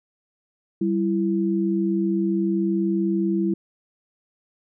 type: tone pair together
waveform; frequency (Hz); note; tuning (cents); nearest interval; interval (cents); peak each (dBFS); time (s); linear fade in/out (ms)
sine; 194 / 333.5; G3 / E4; -18 / +20; major sixth; 938; -22; 0.81-3.54; 5
effects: none